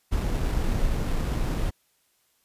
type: noise with sample-and-hold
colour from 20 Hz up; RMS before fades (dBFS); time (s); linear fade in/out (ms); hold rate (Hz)
brown; -25; 0.11-1.71; 20; 6300
effects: white hiss -68 dBFS RMS until 2.44 s + resampled to 32000 Hz